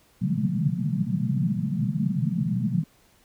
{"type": "band-pass noise", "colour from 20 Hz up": "white", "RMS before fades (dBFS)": -25, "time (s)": [0.21, 2.84], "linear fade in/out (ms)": 10, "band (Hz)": [120, 220], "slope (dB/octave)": 96, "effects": ["pink hiss -60 dBFS RMS until 3.24 s"]}